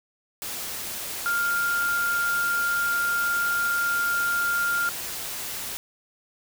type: tone in noise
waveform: sine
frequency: 1400 Hz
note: F6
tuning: 4 cents sharp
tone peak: -22 dBFS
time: 1.26-4.89 s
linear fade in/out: 0 ms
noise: white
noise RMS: -33 dBFS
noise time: 0.42-5.77 s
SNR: +8 dB
effects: none